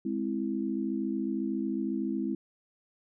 sine chord, Ab augmented, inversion none, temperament equal, 207.7 / 261.6 / 329.6 Hz, Ab3 / C4 / E4, 0 / 0 / 0 cents, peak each -33 dBFS, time 0.05-2.35 s, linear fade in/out 5 ms, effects none

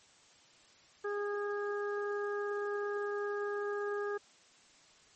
harmonic tone, 410 Hz, G#4, 22 cents flat, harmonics 1 / 2 / 3 / 4, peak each -34 / -47 / -43 / -43 dBFS, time 1.04-4.18 s, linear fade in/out 10 ms, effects white hiss -62 dBFS RMS until 5.15 s + MP3 32 kbps

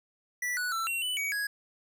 square tone with pitch steps, 1962 / 1475 / 1337 / 2738 / 2986 / 2259 / 1662 Hz, B6 / F#6 / E6 / F7 / F#7 / C#7 / G#6, -12 / -6 / +24 / -35 / +15 / +32 / +1 cents, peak -30 dBFS, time 0.42-1.47 s, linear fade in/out 5 ms, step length 150 ms, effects none

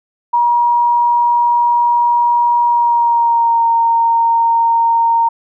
sine tone with pitch glide, 954 to 923.6 Hz, A#5 to A#5, +40 to -16 cents, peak -9 dBFS, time 0.33-5.29 s, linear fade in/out 10 ms, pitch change -56 cents, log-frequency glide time 2.64-3.67 s, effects none

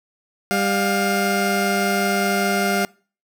20% pulse tone pair together, 198.1 / 705.9 Hz, G3 / F5, +18 / +18 cents, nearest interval octave + minor seventh, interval 2200 cents, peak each -16 dBFS, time 0.51-2.85 s, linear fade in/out 0 ms, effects noise-tail reverb RT60 0.4 s tail -25 dB re dry

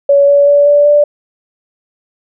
sine tone with pitch steps, 564 / 569.6 / 575.2 / 580.9 / 586.6 Hz, C#5 / C#5 / D5 / D5 / D5, +30 / +47 / -36 / -19 / -2 cents, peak -4 dBFS, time 0.09-1.04 s, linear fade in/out 5 ms, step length 190 ms, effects none

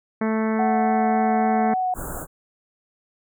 harmonic tone, 220 Hz, A3, in tune, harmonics 1 / 2 / 3 / 4 / 5 / 6 / 7 / 8 / 9 / 10, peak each -21 / -27 / -31 / -33 / -35 / -37 / -38 / -39 / -40 / -41 dBFS, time 0.21-1.74 s, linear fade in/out 5 ms
sine tone with vibrato, 740 Hz, F#5, in tune, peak -20 dBFS, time 0.59-1.94 s, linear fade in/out 2 ms, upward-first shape sine, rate 3.6 Hz, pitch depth 13 cents each way
pink band-stop noise, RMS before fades -31 dBFS, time 1.94-2.27 s, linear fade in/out 50 ms, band 1600 to 6900 Hz, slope 96 dB/octave
effects none

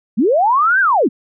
sine linear two-way sweep, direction up then down, 180 to 1624 to 180 Hz, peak -10 dBFS, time 0.17-1.09 s, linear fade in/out 20 ms, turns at 0.8 s, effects none

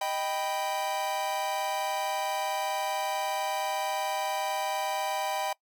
45% pulse chord, Eb augmented, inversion none, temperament equal, 622.3 / 784 / 987.8 Hz, Eb5 / G5 / B5, 0 / 0 / 0 cents, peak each -35 / -31 / -35 dBFS, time 0.01-5.53 s, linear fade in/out 5 ms, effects noise-tail reverb RT60 0.1 s tail -22 dB re dry

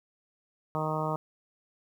harmonic tone, 155.56 Hz, D#3, in tune, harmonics 1 / 2 / 3 / 4 / 5 / 6 / 7 / 8, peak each -33 / -39 / -37 / -35 / -38 / -36 / -37 / -38 dBFS, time 0.75-1.16 s, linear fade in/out 0 ms, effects 10-bit

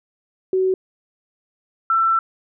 sine tone pair in turn, 375.7 / 1338.8 Hz, F#4 / E6, +26 / +26 cents, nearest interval octave + minor seventh, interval 2200 cents, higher second, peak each -15 / -14 dBFS, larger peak second, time 0.53-0.74 / 1.9-2.19 s, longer second, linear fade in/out 2 ms, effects none

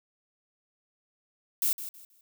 violet noise with echo, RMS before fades -26 dBFS, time 1.62-1.73 s, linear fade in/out 2 ms, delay 160 ms, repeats 3, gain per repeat -12 dB, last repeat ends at 2.21 s, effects none

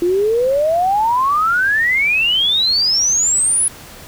sine exponential sweep, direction up, 339.9 to 10580 Hz, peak -12 dBFS, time 0.02-3.68 s, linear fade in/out 2 ms, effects pink hiss -37 dBFS RMS until 4.07 s

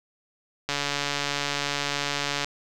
click train, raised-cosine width 0.2 ms, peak -9 dBFS, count 252, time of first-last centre 0.69-2.445 s, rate 143 Hz, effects none

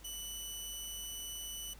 15% pulse tone, 2974 Hz, F#7, 8 cents sharp, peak -34 dBFS, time 0.04-1.74 s, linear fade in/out 10 ms, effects added 50 Hz sine -53 dBFS peak until 1.79 s + pink hiss -59 dBFS RMS until 1.79 s

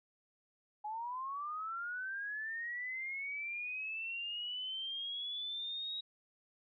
sine linear sweep, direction up, 830.6 to 3823 Hz, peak -38 dBFS, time 0.84-6.01 s, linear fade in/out 10 ms, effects none

